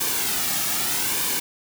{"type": "noise with flanger", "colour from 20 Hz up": "white", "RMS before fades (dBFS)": -24, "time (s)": [0, 1.4], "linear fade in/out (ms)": 10, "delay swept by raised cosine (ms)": [1.5, 2.02], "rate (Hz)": 0.8, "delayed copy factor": -0.55, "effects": []}